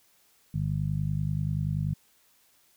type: harmonic tone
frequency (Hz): 50.4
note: G1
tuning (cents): +49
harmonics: 1 / 2 / 3 / 4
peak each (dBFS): -38 / -31 / -28 / -38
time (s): 0.54-1.94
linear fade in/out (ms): 5
effects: white hiss -64 dBFS RMS until 2.76 s